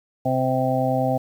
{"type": "harmonic tone", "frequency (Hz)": 130, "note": "C3", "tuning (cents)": -11, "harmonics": [1, 2, 4, 5, 6], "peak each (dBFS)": [-25, -25, -25, -25, -25], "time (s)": [0.25, 1.18], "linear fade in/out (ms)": 10, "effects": ["8-bit"]}